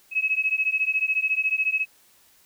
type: beating tone pair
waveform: sine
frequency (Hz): 2559 / 2573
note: D#7 / E7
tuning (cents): +48 / -43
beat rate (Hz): 14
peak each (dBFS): -24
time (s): 0.11-1.86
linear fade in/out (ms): 50
effects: white hiss -58 dBFS RMS until 2.45 s